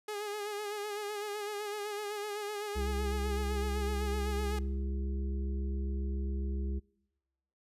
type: tone with vibrato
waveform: sawtooth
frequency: 415.3 Hz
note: G#4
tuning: in tune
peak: -32 dBFS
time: 0.08-4.59 s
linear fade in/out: 5 ms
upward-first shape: sine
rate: 7.9 Hz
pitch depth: 44 cents each way
type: harmonic tone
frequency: 67.3 Hz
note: C2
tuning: 49 cents sharp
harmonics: 1 / 3 / 5 / 6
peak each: -32 / -42 / -46 / -48 dBFS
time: 2.75-6.8 s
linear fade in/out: 20 ms
effects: noise-tail reverb RT60 1.0 s tail -25 dB re dry + resampled to 32000 Hz